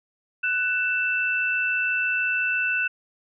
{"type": "tone pair together", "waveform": "sine", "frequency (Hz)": [1491, 2657], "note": ["F#6", "E7"], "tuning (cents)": [13, 13], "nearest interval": "minor seventh", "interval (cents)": 1000, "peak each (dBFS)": -24, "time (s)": [0.43, 2.88], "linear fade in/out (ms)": 10, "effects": []}